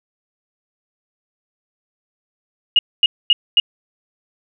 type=tone bursts; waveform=sine; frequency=2869 Hz; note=F7; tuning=46 cents sharp; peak=-8 dBFS; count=4; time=2.76-3.6 s; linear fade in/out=2 ms; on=30 ms; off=240 ms; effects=none